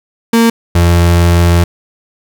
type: tone pair in turn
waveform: 35% pulse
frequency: 230 / 86 Hz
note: A#3 / F2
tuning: -23 / -26 cents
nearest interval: octave + perfect fourth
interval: 1703 cents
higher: first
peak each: -4 dBFS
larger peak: neither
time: 0.33-0.5 / 0.75-1.64 s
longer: second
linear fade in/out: 5 ms
effects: none